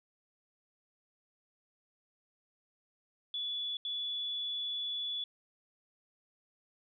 sine tone bursts at uneven times, 3431 Hz, A7, 44 cents flat, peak -34 dBFS, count 2, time 3.34-3.77 / 3.85-5.24 s, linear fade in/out 2 ms, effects none

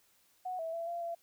sine tone with pitch steps, 736 / 653 / 670 / 687 / 679 Hz, F#5 / E5 / E5 / F5 / F5, -9 / -17 / +28 / -29 / -49 cents, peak -35 dBFS, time 0.45-1.15 s, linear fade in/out 10 ms, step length 140 ms, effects white hiss -69 dBFS RMS until 1.22 s

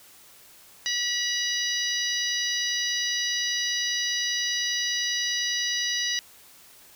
harmonic tone with a mistuned harmonic, 970 Hz, B5, 31 cents flat, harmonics 2 / 3 / 4 / 5 / 6, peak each -31 / -31 / -31 / -31 / -31 dBFS, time 0.86-6.19 s, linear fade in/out 0 ms, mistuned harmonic 6, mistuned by +17 cents, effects white hiss -52 dBFS RMS until 6.95 s

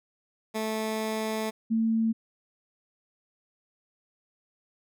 15% pulse / sine tone pair in turn, 218.9 / 224.5 Hz, A3 / A3, -9 / +35 cents, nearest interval unison, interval 44 cents, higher second, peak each -22 dBFS, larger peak neither, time 0.54-1.51 / 1.7-2.13 s, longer first, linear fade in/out 20 ms, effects none

